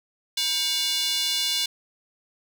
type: tone with high-pass filter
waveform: square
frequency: 317.4 Hz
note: D#4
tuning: 35 cents sharp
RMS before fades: -25 dBFS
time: 0.37-1.66 s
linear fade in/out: 5 ms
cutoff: 3600 Hz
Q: 2.9
effects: none